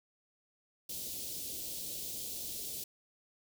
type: band-stop noise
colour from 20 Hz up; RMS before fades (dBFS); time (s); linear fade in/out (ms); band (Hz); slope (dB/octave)
white; -41; 0.89-2.84; 5; 550 to 3300; 24
effects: none